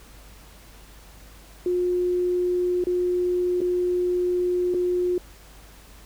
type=tone with dropouts; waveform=sine; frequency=357.9 Hz; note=F4; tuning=42 cents sharp; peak=-20 dBFS; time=1.66-5.18 s; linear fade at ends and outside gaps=2 ms; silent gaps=2.84-2.869 / 3.606-3.615 / 4.74-4.745 s; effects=added 50 Hz sine -47 dBFS peak until 6.05 s + pink hiss -50 dBFS RMS until 6.05 s